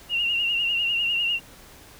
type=tone with vibrato; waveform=sine; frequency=2800 Hz; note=F7; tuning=4 cents sharp; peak=-21 dBFS; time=0.09-1.4 s; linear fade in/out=50 ms; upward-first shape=triangle; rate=10 Hz; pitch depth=66 cents each way; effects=pink hiss -48 dBFS RMS until 1.99 s